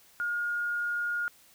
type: tone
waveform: sine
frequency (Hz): 1426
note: F6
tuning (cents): +36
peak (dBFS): -28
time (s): 0.2-1.28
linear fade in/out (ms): 0
effects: white hiss -59 dBFS RMS until 1.54 s